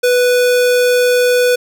square tone, 493.9 Hz, B4, in tune, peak -10 dBFS, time 0.03-1.56 s, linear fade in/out 10 ms, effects none

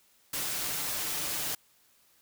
white noise with comb filter, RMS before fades -33 dBFS, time 0.33-1.55 s, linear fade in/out 5 ms, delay 6.7 ms, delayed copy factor +0.5, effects white hiss -65 dBFS RMS until 2.21 s

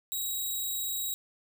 5% pulse tone, 3831 Hz, A#7, 47 cents sharp, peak -23 dBFS, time 0.12-1.14 s, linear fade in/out 0 ms, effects none

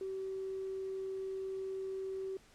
triangle tone with tanh clipping, 383 Hz, G4, 40 cents flat, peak -37 dBFS, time 0.01-2.37 s, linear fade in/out 2 ms, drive 4 dB, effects pink hiss -63 dBFS RMS until 2.54 s + low-pass 9000 Hz 12 dB/octave

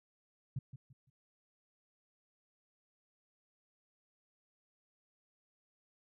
sine tone with echo, 130.81 Hz, C3, in tune, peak -34 dBFS, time 0.56-0.59 s, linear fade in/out 5 ms, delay 170 ms, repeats 3, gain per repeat -11 dB, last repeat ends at 1.1 s, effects none

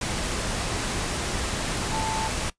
sine tone in noise, 880 Hz, A5, in tune, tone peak -28 dBFS, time 1.92-2.28 s, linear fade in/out 5 ms, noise pink, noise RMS -28 dBFS, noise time 0.01-2.5 s, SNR -3 dB, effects noise-tail reverb RT60 0.1 s tail -18 dB re dry + resampled to 22050 Hz

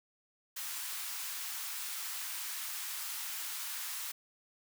white high-pass noise, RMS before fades -40 dBFS, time 0.56-4.12 s, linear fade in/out 10 ms, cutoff 920 Hz, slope 24 dB/octave, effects none

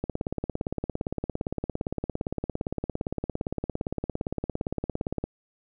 click train, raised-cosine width 2 ms, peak -15 dBFS, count 92, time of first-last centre 0.04-5.24 s, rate 17.5 Hz, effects none

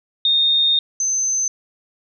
sine tone pair in turn, 3676 / 6182 Hz, A#7 / G8, -25 / -25 cents, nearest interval major sixth, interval 900 cents, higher second, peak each -13 / -17 dBFS, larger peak first, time 0.25-0.79 / 1-1.48 s, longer first, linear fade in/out 2 ms, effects none

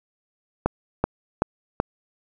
click train, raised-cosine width 1 ms, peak -5 dBFS, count 4, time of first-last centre 0.66-1.801 s, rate 2.63 Hz, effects none

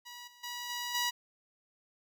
10% pulse tone with level steps, 969 Hz, B5, 33 cents flat, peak -37 / -48 / -30 / -27 / -21 dBFS, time 0.05-1.11 s, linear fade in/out 20 ms, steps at 0.27 / 0.43 / 0.69 / 0.94 s, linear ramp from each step 10 ms, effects none

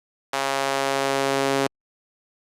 sawtooth tone with high-pass filter sweep, 136.8 Hz, C#3, 23 cents flat, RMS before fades -23 dBFS, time 0.33-1.67 s, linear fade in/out 5 ms, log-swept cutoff 740 to 360 Hz, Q 1.2, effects low-pass 10000 Hz 12 dB/octave + Opus 48 kbps

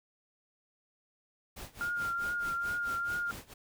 pink noise with tremolo, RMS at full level -44 dBFS, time 1.56-3.54 s, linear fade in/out 10 ms, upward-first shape sine, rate 4.6 Hz, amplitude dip 90%
sine tone with vibrato, 1403 Hz, F6, 8 cents sharp, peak -31 dBFS, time 1.81-3.31 s, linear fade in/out 0 ms, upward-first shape triangle, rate 2.4 Hz, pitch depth 33 cents each way
effects none

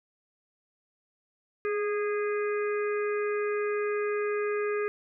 harmonic tone with a mistuned harmonic, 411.2 Hz, G#4, 17 cents flat, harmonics 1 / 3 / 4 / 5 / 6, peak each -27 / -37 / -39 / -41 / -43 dBFS, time 1.65-4.88 s, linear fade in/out 0 ms, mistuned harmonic 1, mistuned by +25 cents, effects none

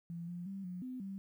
sine tone with pitch steps, 169.8 / 175.1 / 194.9 / 180 / 254.9 / 194.6 Hz, F3 / F3 / G3 / F#3 / C4 / G3, -48 / +5 / -10 / -47 / -45 / -12 cents, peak -40 dBFS, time 0.1-1.18 s, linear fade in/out 0 ms, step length 180 ms, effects 12-bit

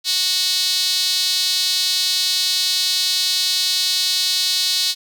sawtooth tone with high-pass filter, 370 Hz, F#4, in tune, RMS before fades -19 dBFS, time 0.04-4.95 s, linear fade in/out 50 ms, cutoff 4100 Hz, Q 4.1, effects none

